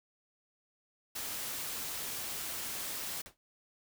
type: noise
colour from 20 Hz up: white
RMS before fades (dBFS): -39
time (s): 1.15-3.22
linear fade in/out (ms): 10
type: noise with exponential decay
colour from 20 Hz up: pink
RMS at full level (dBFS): -44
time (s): 3.26-3.37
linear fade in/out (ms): 0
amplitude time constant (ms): 22
effects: none